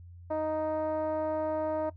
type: tone with low-pass filter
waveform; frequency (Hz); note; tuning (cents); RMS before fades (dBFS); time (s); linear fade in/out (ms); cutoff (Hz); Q
10% pulse; 311.1; D#4; 0; -31; 0.3-1.9; 10; 720; 3.1
effects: noise-tail reverb RT60 0.1 s tail -18 dB re dry + added 87 Hz sine -46 dBFS peak until 1.96 s